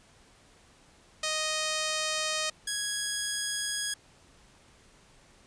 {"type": "tone pair in turn", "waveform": "5% pulse", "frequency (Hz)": [622.3, 1661.3], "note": ["D#5", "G#6"], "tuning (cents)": [0, 0], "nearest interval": "octave + perfect fourth", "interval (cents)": 1700, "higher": "second", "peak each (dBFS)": -17, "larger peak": "neither", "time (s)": [[1.23, 2.5], [2.67, 3.94]], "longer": "neither", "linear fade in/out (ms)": 5, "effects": ["pink hiss -59 dBFS RMS until 5.46 s", "resampled to 22050 Hz"]}